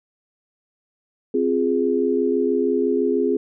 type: chord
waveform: sine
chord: F minor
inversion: second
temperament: equal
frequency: 261.6 / 349.2 / 415.3 Hz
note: C4 / F4 / Ab4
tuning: 0 / 0 / 0 cents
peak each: -22 / -23 / -20 dBFS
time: 1.34-3.37 s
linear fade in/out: 5 ms
effects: none